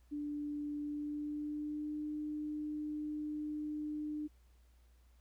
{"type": "tone with pitch glide", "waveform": "sine", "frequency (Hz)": [293.7, 301.1], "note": ["D4", "D4"], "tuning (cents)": [0, 43], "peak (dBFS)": -37, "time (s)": [0.11, 4.28], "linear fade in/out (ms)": 20, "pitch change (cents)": 43, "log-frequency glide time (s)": [0.8, 2.04], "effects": ["added 60 Hz sine -62 dBFS peak until 5.2 s", "pink hiss -75 dBFS RMS until 5.2 s"]}